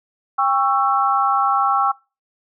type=chord; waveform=sine; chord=C# diminished; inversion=second; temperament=just; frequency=798.3 / 1108.7 / 1330.5 Hz; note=G5 / C#6 / E6; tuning=+31 / 0 / +16 cents; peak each=-19 / -19 / -19 dBFS; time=0.38-1.92 s; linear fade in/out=10 ms; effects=noise-tail reverb RT60 0.3 s tail -24 dB re dry